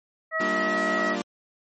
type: harmonic tone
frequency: 641 Hz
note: E5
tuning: 49 cents flat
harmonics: 1 / 2 / 3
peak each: -29 / -29 / -26 dBFS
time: 0.31-1.17 s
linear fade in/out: 50 ms
type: chord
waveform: sawtooth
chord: G minor seventh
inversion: none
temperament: equal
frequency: 196 / 233.1 / 293.7 / 349.2 Hz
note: G3 / Bb3 / D4 / F4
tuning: 0 / 0 / 0 / 0 cents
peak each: -29 dBFS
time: 0.4-1.22 s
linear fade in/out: 5 ms
effects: MP3 32 kbps